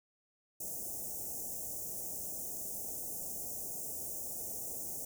white band-stop noise, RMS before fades -41 dBFS, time 0.6-5.05 s, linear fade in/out 5 ms, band 760 to 6100 Hz, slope 48 dB/octave, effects none

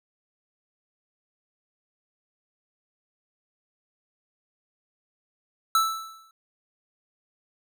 square tone with exponential decay, 1318.5 Hz, E6, in tune, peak -17 dBFS, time 5.75-6.31 s, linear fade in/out 2 ms, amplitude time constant 120 ms, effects none

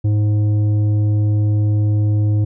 sine tone with tanh clipping, 105 Hz, G#2, 19 cents sharp, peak -14 dBFS, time 0.04-2.45 s, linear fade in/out 10 ms, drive 8 dB, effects none

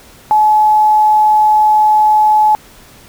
sine tone with quantisation, 854 Hz, G#5, 48 cents sharp, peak -6 dBFS, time 0.31-2.55 s, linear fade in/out 0 ms, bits 6, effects pink hiss -41 dBFS RMS until 3.08 s

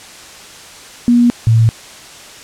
sine tone pair in turn, 240 / 113.26 Hz, B3 / A#2, -49 / -49 cents, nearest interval octave + minor second, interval 1300 cents, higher first, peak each -6 dBFS, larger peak neither, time 1.08-1.3 / 1.47-1.69 s, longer neither, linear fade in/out 0 ms, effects white hiss -35 dBFS RMS until 2.43 s + low-pass 8000 Hz 12 dB/octave

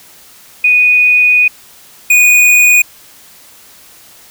sine / square tone pair in turn, 2477 / 2468 Hz, D#7 / D#7, -8 / -15 cents, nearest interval unison, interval 7 cents, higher first, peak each -5 dBFS, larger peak neither, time 0.64-1.48 / 2.1-2.82 s, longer first, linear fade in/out 5 ms, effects white hiss -40 dBFS RMS until 4.3 s

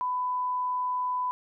sine tone, 999 Hz, B5, 20 cents sharp, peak -26 dBFS, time 0.01-1.31 s, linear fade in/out 0 ms, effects none

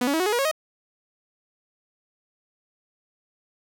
sawtooth tone with pitch steps, 246.9 / 282 / 322 / 367.8 / 420.1 / 479.7 / 547.9 / 625.8 Hz, B3 / C#4 / E4 / F#4 / G#4 / A#4 / C#5 / D#5, 0 / +30 / -41 / -10 / +20 / +50 / -20 / +10 cents, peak -17 dBFS, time 0.01-0.514 s, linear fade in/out 5 ms, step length 63 ms, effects none

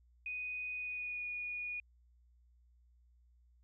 sine tone with pitch glide, 2489 to 2453 Hz, D#7 to D#7, 0 to -25 cents, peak -38 dBFS, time 0.26-1.8 s, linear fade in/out 2 ms, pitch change -25 cents, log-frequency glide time 0.74-1.26 s, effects added 60 Hz sine -64 dBFS peak until 3.63 s

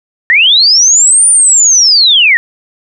sine linear two-way sweep, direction up then down, 1800 to 9397 to 1800 Hz, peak -3 dBFS, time 0.3-2.37 s, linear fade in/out 0 ms, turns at 1.28 s, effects none

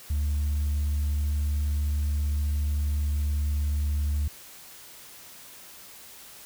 sine tone, 73.42 Hz, D2, in tune, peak -21 dBFS, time 0.1-4.28 s, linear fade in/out 5 ms, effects tanh soft clip ceiling -22 dBFS + white hiss -47 dBFS RMS until 6.45 s

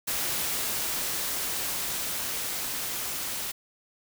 white noise with level ramp, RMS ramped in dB -29 to -33 dBFS, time 0.07-3.52 s, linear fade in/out 10 ms, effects none

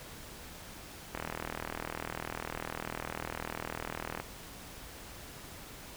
click train, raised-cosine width 0.5 ms, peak -20 dBFS, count 123, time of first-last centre 1.15-4.2 s, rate 40 Hz, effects pink hiss -48 dBFS RMS until 5.96 s

